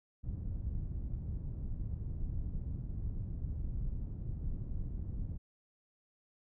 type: low-pass noise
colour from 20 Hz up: pink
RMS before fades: -38 dBFS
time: 0.23-5.38 s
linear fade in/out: 20 ms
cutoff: 120 Hz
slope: 12 dB/octave
effects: none